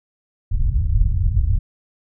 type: low-pass noise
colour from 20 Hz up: pink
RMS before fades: -17 dBFS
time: 0.51-1.59 s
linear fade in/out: 10 ms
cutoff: 100 Hz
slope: 24 dB/octave
effects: none